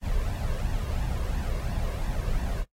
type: noise with flanger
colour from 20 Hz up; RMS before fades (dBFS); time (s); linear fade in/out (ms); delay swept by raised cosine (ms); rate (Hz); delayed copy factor
brown; -28; 0.01-2.65; 50; 1.1 to 1.87; 2.9; +0.6
effects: noise-tail reverb RT60 0.1 s tail -17 dB re dry + AAC 48 kbps